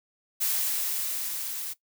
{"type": "noise with level ramp", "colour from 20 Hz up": "blue", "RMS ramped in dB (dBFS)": [-26, -35], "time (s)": [0.4, 1.74], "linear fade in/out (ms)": 20, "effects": ["noise-tail reverb RT60 0.1 s tail -17 dB re dry"]}